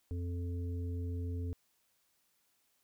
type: harmonic tone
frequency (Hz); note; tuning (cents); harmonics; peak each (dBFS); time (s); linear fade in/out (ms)
87.31; F2; 0; 1 / 3 / 5; -35 / -45 / -49; 0.11-1.53; 0
effects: white hiss -75 dBFS RMS until 2.83 s